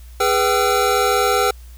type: tone cluster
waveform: square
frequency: 411.8 / 492.4 / 771 / 1343 Hz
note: G#4 / B4 / G5 / E6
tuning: -15 / -5 / -29 / +32 cents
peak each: -21 dBFS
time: 0.2-1.51 s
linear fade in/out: 5 ms
effects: added 60 Hz sine -36 dBFS peak until 1.77 s + white hiss -51 dBFS RMS until 1.77 s